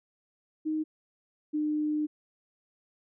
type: tone pair in turn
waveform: sine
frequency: 311.1 / 302.4 Hz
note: D#4 / D#4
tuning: 0 / -49 cents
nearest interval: unison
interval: 49 cents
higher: first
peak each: -27 / -26 dBFS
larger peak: second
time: 0.65-0.84 / 1.53-2.07 s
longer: second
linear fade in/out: 20 ms
effects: none